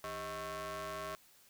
sawtooth ring-modulated tone, 233.1 Hz, A#3, in tune, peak -33 dBFS, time 0.04-1.15 s, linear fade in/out 0 ms, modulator 865 Hz, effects white hiss -64 dBFS RMS until 1.49 s

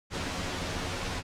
pink noise with comb filter, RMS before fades -33 dBFS, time 0.1-1.23 s, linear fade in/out 50 ms, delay 11 ms, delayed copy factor +0.6, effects low-pass 6000 Hz 12 dB/octave

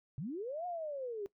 sine linear two-way sweep, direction up then down, 120.2 to 728 to 386.4 Hz, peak -37 dBFS, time 0.18-1.26 s, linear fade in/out 0 ms, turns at 0.66 s, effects noise-tail reverb RT60 0.1 s tail -18 dB re dry

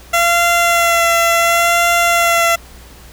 15% pulse tone with vibrato, 682 Hz, F5, 41 cents flat, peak -4 dBFS, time 0.13-2.56 s, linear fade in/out 10 ms, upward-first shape sine, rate 0.7 Hz, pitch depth 18 cents each way, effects added 60 Hz sine -39 dBFS peak until 3.12 s + pink hiss -41 dBFS RMS until 3.12 s

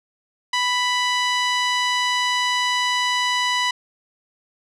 5% pulse tone with low-pass filter, 990 Hz, B5, 4 cents sharp, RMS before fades -21 dBFS, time 0.53-3.71 s, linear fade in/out 5 ms, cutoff 3300 Hz, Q 0.68, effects none

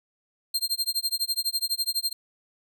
sawtooth tone with tremolo, 4186 Hz, C8, in tune, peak -19 dBFS, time 0.54-2.13 s, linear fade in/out 5 ms, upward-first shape sine, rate 12 Hz, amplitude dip 100%, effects none

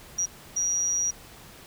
sine tone bursts at uneven times, 5760 Hz, F#8, 47 cents flat, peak -23 dBFS, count 2, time 0.18-0.26 / 0.56-1.11 s, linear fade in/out 10 ms, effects pink hiss -48 dBFS RMS until 1.66 s

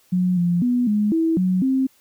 sine tone with pitch steps, 181.5 / 174.1 / 245.6 / 209.2 / 325.8 / 184.5 / 264.2 Hz, F#3 / F3 / B3 / G#3 / E4 / F#3 / C4, -33 / -5 / -9 / +13 / -20 / -5 / +17 cents, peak -16 dBFS, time 0.12-1.87 s, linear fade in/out 10 ms, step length 250 ms, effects white hiss -58 dBFS RMS until 2 s

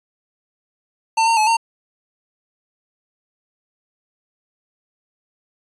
square tone with pitch steps, 898 / 914 / 860 / 914 Hz, A5 / A#5 / A5 / A#5, +35 / -34 / -40 / -34 cents, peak -14 dBFS, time 1.17-1.57 s, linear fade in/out 10 ms, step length 100 ms, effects resampled to 24000 Hz

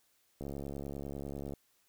click train, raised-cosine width 2 ms, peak -28 dBFS, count 80, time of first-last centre 0.41-1.537 s, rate 70.1 Hz, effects white hiss -72 dBFS RMS until 1.88 s

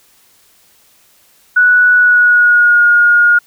sine tone with pitch glide, 1474 to 1430.4 Hz, F#6 to F6, -7 to +41 cents, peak -5 dBFS, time 1.56-3.39 s, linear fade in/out 10 ms, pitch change -52 cents, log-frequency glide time 1.95-2.84 s, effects white hiss -50 dBFS RMS until 3.46 s

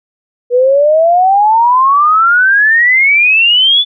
sine exponential sweep, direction up, 480.3 to 3506 Hz, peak -5 dBFS, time 0.5-3.85 s, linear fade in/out 50 ms, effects none

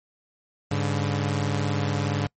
sawtooth tone pair together, 101.05 / 142.9 Hz, G#2 / D3, -47 / -47 cents, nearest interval tritone, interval 600 cents, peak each -22 dBFS, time 0.71-2.27 s, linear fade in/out 5 ms, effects noise-tail reverb RT60 0.1 s tail -25 dB re dry + MP3 32 kbps

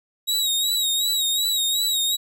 sawtooth tone with vibrato, 3815 Hz, A#7, 39 cents sharp, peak -17 dBFS, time 0.27-2.17 s, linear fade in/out 20 ms, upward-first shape sine, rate 2.7 Hz, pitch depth 61 cents each way, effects none

